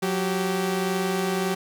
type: tone pair together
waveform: sawtooth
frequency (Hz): 182.88 / 387.5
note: F#3 / G4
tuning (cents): -20 / -20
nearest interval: octave + minor second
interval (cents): 1300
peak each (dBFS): -22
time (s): 0.02-1.55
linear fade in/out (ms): 10
effects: none